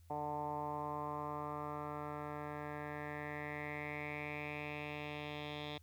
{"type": "tone with low-pass filter sweep", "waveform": "10% pulse", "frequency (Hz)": 148.5, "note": "D3", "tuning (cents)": 20, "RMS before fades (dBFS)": -43, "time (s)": [0.1, 5.78], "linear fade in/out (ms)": 5, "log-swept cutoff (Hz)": [830, 3400], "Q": 5.1, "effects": ["added 84 Hz sine -59 dBFS peak until 5.82 s", "white hiss -74 dBFS RMS until 5.82 s"]}